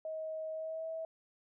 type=tone with pitch glide; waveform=sine; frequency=633 to 647.4 Hz; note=D#5 to E5; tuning=+30 to -31 cents; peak=-37 dBFS; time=0.05-1.05 s; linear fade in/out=2 ms; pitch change=+39 cents; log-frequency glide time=0.52-0.87 s; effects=none